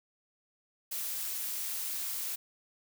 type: noise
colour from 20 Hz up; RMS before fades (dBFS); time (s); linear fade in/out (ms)
blue; -36; 0.91-2.36; 10
effects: none